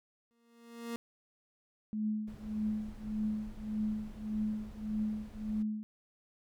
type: tone with exponential growth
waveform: 30% pulse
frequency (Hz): 233.6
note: A#3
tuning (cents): +4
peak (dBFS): -32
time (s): 0.31-0.96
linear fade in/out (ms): 0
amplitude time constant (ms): 140
type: tone with tremolo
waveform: sine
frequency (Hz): 214.2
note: A3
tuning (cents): -46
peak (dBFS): -29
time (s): 1.93-5.83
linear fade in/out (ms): 0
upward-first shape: triangle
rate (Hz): 1.7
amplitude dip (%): 100
type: noise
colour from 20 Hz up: brown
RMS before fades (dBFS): -49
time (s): 2.27-5.63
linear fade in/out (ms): 10
effects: none